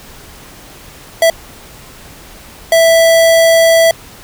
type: tone bursts at uneven times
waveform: square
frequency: 659.3 Hz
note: E5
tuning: in tune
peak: -6 dBFS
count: 2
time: 1.22-1.3 / 2.72-3.91 s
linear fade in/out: 2 ms
effects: pink hiss -36 dBFS RMS until 4.23 s